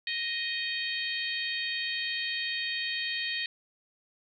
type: harmonic tone with a mistuned harmonic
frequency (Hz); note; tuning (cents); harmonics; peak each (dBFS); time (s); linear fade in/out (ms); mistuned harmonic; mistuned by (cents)
623; D#5; +2; 3 / 4 / 5 / 6 / 7; -35 / -36 / -37 / -38 / -38; 0.07-3.46; 2; 5; +24
effects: none